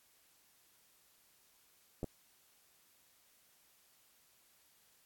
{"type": "clicks", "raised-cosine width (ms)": 2, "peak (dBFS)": -26, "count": 2, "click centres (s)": [2.031, 2.043], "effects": ["white hiss -69 dBFS RMS until 5.05 s", "AAC 64 kbps"]}